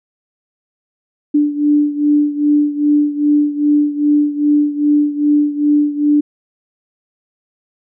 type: beating tone pair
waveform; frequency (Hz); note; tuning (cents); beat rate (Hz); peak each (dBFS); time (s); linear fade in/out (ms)
sine; 293.7 / 296.2; D4 / D4; 0 / +15; 2.5; -12 / -16; 1.34-6.21; 10
effects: none